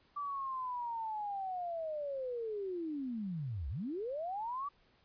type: linear two-way sweep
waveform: sine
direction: down then up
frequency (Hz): 1168 to 61 to 1168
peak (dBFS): -36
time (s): 0.16-4.69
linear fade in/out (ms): 10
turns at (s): 3.69
effects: pink hiss -69 dBFS RMS until 5.04 s + resampled to 11025 Hz